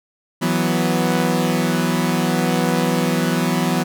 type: chord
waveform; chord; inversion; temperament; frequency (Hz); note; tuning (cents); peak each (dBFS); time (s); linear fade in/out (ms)
sawtooth; E suspended second; none; equal; 164.81 / 185 / 246.9; E3 / F#3 / B3; 0 / 0 / 0; -17; 0.41-3.84; 20
effects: none